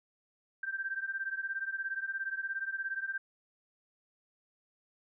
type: beating tone pair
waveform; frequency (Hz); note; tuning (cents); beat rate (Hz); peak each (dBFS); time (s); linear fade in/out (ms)
sine; 1566 / 1583; G6 / G6; -2 / +17; 17; -36 / -38; 0.63-3.18; 5
effects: none